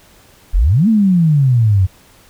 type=exponential two-way sweep; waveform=sine; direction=up then down; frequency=36.71 to 230.3 to 90 Hz; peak=-8 dBFS; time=0.53-1.87 s; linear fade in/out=20 ms; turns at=0.88 s; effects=pink hiss -47 dBFS RMS until 2.29 s